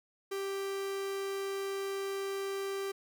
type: tone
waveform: 45% pulse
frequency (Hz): 392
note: G4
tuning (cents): 0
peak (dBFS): -34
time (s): 0.31-2.92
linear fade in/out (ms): 10
effects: none